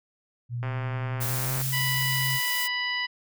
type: tone with pitch glide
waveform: sine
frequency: 120 to 130.86 Hz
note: B2 to C3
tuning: -49 to +1 cents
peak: -28 dBFS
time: 0.49-2.4 s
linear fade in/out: 50 ms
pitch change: +150 cents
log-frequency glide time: 1.24-1.52 s
type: click train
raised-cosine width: 0.5 ms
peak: -21 dBFS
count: 130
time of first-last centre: 0.63-1.615 s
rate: 131 Hz
type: noise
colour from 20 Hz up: blue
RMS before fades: -31 dBFS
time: 1.2-2.68 s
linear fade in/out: 20 ms
type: harmonic tone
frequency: 987 Hz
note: B5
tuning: 1 cent flat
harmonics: 1 / 2 / 3 / 4 / 5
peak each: -36 / -28 / -32 / -42 / -36 dBFS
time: 1.72-3.07 s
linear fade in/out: 20 ms
effects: none